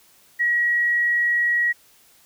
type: tone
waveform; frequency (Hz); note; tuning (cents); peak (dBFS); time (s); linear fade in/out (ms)
sine; 1910; A#6; +42; -17; 0.39-1.73; 20
effects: white hiss -55 dBFS RMS until 2.25 s